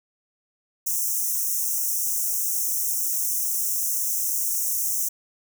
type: high-pass noise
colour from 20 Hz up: white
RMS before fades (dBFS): -25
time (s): 0.86-5.09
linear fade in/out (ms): 10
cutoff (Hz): 5600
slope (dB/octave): 96
effects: none